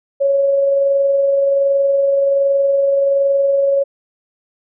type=tone with amplitude modulation; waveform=sine; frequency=554.4 Hz; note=C#5; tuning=in tune; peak=-10 dBFS; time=0.2-3.84 s; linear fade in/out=20 ms; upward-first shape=sine; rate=21.3 Hz; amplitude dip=25%; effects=none